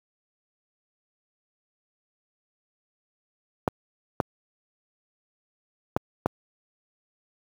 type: clicks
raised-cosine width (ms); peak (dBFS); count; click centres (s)
1; -7; 4; 3.678 / 4.202 / 5.965 / 6.26
effects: high-pass 80 Hz 12 dB/octave + 7-bit